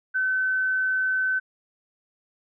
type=tone; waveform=sine; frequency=1523 Hz; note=F#6; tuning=50 cents sharp; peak=-21 dBFS; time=0.14-1.4 s; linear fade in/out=20 ms; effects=none